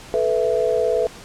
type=chord; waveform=sine; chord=A suspended second; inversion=none; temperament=equal with one note detuned; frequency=436.2 / 493.9 / 659.3 Hz; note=A4 / B4 / E5; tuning=-15 / 0 / 0 cents; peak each=-21 / -20 / -22 dBFS; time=0.14-1.07 s; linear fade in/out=0 ms; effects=pink hiss -40 dBFS RMS until 1.24 s + low-pass 9000 Hz 12 dB/octave